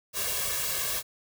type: noise with comb filter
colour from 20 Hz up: white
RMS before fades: -30 dBFS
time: 0.13-1.03 s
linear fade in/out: 50 ms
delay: 1.8 ms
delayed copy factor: +0.85
effects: none